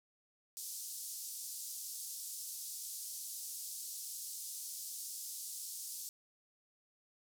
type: band-pass noise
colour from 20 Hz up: white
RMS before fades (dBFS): -45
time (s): 0.57-6.09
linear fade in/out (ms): 0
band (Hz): 4900 to 13000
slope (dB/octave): 24
effects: none